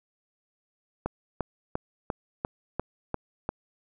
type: click train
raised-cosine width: 1 ms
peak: -14 dBFS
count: 8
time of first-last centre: 1.06-3.491 s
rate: 2.88 Hz
effects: none